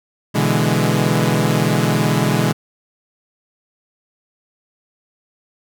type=chord; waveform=sawtooth; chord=E dominant seventh; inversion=second; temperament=equal; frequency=123.47 / 146.83 / 164.81 / 207.7 Hz; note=B2 / D3 / E3 / G#3; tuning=0 / 0 / 0 / 0 cents; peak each=-16 dBFS; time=0.34-2.53 s; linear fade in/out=20 ms; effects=none